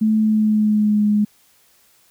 sine tone with pitch glide, 217.3 to 208.9 Hz, A3 to G#3, -21 to +10 cents, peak -13 dBFS, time 0.01-1.25 s, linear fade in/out 10 ms, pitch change -69 cents, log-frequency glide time 0.18-1.05 s, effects white hiss -56 dBFS RMS until 2.1 s

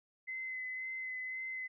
sine tone with vibrato, 2041 Hz, C7, 44 cents flat, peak -38 dBFS, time 0.27-1.68 s, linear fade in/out 20 ms, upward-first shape sine, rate 1.9 Hz, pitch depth 17 cents each way, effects none

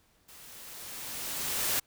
white noise with level ramp, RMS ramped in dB -52 to -28 dBFS, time 0.28-1.8 s, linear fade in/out 10 ms, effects pink hiss -67 dBFS RMS until 1.86 s

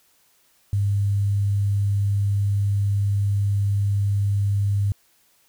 sine tone with quantisation, 100.6 Hz, G2, 45 cents sharp, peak -18 dBFS, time 0.73-4.92 s, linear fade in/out 0 ms, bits 8, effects white hiss -61 dBFS RMS until 5.48 s

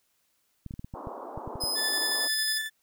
clicks, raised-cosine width 5 ms, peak -26 dBFS, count 11, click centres 0.663 / 0.709 / 0.739 / 0.794 / 0.845 / 0.939 / 1.072 / 1.376 / 1.476 / 1.556 / 1.638 s
white band-pass noise, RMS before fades -40 dBFS, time 0.94-2.28 s, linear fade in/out 10 ms, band 250 to 1100 Hz, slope 48 dB/octave
sawtooth tone, 5050 Hz, D#8, 25 cents sharp, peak -25 dBFS, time 1.6-2.59 s, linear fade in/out 20 ms
30% pulse tone with tremolo, 1751 Hz, A6, 9 cents flat, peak -26 dBFS, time 1.75-2.7 s, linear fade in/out 50 ms, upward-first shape square, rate 11 Hz, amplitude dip 35%
effects white hiss -72 dBFS RMS until 2.82 s

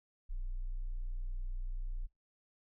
sine tone, 30.48 Hz, B0, 22 cents flat, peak -34 dBFS, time 0.29-2.07 s, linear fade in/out 20 ms, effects noise-tail reverb RT60 0.2 s tail -25 dB re dry + tanh soft clip ceiling -32 dBFS

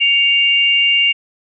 sine tone pair together, 2242 / 2794 Hz, C#7 / F7, +19 / 0 cents, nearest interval major third, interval 381 cents, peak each -17 / -11 dBFS, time 0-1.13 s, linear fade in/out 20 ms, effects none

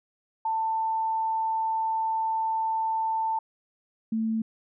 sine tone pair in turn, 890 / 222.5 Hz, A5 / A3, +20 / +20 cents, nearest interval 2 octaves, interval 2400 cents, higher first, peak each -24 / -24 dBFS, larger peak neither, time 0.45-3.39 / 4.12-4.42 s, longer first, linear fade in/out 5 ms, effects none

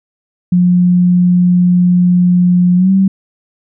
sine tone with pitch glide, 178.4 to 192.31 Hz, F3 to G3, +37 to -33 cents, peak -6 dBFS, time 0.52-3.08 s, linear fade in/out 5 ms, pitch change +130 cents, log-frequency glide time 2.76-2.91 s, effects none

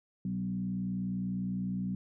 sine tone with frequency modulation, 187.9 Hz, F#3, 27 cents sharp, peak -31 dBFS, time 0.25-1.95 s, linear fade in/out 2 ms, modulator 59.8 Hz, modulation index 0.77, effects none

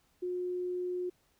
sine tone, 360 Hz, F#4, 47 cents flat, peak -32 dBFS, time 0.22-1.1 s, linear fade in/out 10 ms, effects pink hiss -71 dBFS RMS until 1.39 s

